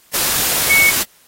sine tone in noise, 2217 Hz, C#7, in tune, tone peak -9 dBFS, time 0.69-0.91 s, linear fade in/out 20 ms, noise white, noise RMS -17 dBFS, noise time 0.13-1.04 s, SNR +5 dB, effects white hiss -51 dBFS RMS until 1.27 s + AAC 48 kbps

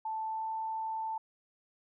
sine tone with pitch glide, 880 to 885.6 Hz, A5 to A5, 0 to +11 cents, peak -33 dBFS, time 0.05-1.18 s, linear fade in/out 5 ms, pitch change +11 cents, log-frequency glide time 0.25-0.49 s, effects none

